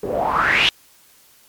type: noise with low-pass filter sweep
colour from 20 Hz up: white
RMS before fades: -18 dBFS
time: 0.03-0.69 s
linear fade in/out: 2 ms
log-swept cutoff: 400 to 3300 Hz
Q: 6.7
effects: white hiss -52 dBFS RMS until 1.48 s + MP3 96 kbps